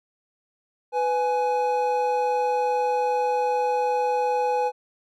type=tone pair together; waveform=triangle; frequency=498 / 837.5 Hz; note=B4 / G#5; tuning=+14 / +14 cents; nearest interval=major sixth; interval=900 cents; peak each=-22 / -21 dBFS; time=0.92-4.72 s; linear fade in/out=50 ms; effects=none